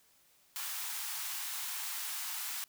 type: high-pass noise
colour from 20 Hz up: white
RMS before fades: -39 dBFS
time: 0.56-2.64 s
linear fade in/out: 0 ms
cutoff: 780 Hz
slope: 48 dB/octave
effects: white hiss -67 dBFS RMS until 2.68 s